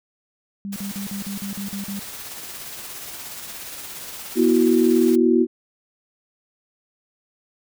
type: tone bursts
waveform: sine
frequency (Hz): 199.2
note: G3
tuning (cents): +28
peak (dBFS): -27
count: 9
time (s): 0.65-1.992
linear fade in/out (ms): 0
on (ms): 110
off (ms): 44
type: noise with tremolo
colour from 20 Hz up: white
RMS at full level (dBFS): -34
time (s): 0.72-5.16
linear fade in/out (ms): 10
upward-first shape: sine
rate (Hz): 17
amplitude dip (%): 30
type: chord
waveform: sine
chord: B suspended fourth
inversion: none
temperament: equal with one note detuned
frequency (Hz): 242.3 / 329.6 / 370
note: B3 / E4 / F#4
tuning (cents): -33 / 0 / 0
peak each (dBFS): -18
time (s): 4.35-5.47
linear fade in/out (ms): 50
effects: none